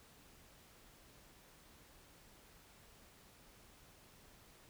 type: silence
effects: pink hiss -63 dBFS RMS until 4.69 s